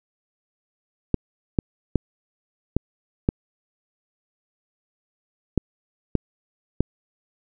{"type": "clicks", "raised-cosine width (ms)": 3, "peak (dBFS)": -5, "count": 8, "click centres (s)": [1.143, 1.588, 1.957, 2.766, 3.289, 5.577, 6.153, 6.806], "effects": []}